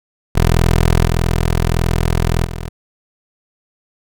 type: tone with level steps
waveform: 15% pulse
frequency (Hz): 41.66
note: E1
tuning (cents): +19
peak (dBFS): -4 / -7 / -17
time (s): 0.35-2.69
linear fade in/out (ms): 10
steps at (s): 1.05 / 2.44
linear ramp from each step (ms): 20
effects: none